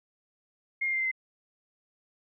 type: tone with pitch steps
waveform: sine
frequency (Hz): 2135 / 2117 / 2098 / 2080 / 2062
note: C7 / C7 / C7 / C7 / C7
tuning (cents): +34 / +20 / +4 / -11 / -26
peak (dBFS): -26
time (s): 0.81-1.115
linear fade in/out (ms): 10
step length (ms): 61
effects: none